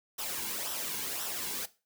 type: noise with flanger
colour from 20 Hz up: white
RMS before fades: -36 dBFS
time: 0.18-1.66 s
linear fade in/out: 10 ms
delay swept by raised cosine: 0.44 to 1.64 ms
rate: 1.9 Hz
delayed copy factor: -0.6
effects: noise-tail reverb RT60 0.3 s tail -17 dB re dry